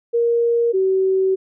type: tone pair in turn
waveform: sine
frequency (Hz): 469.1 / 380.4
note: A#4 / F#4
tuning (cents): +11 / +48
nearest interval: major third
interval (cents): 363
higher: first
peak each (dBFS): -14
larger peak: neither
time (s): 0.13-0.73 / 0.73-1.36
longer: second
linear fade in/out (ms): 20
effects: none